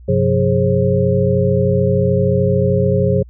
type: tone cluster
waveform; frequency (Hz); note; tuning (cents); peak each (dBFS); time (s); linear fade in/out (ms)
sine; 97.3 / 130.7 / 180.3 / 414 / 535; G2 / C3 / F#3 / G#4 / C5; -12 / -1 / -45 / -5 / +38; -18; 0.08-3.23; 10
effects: added 60 Hz sine -36 dBFS peak until 3.29 s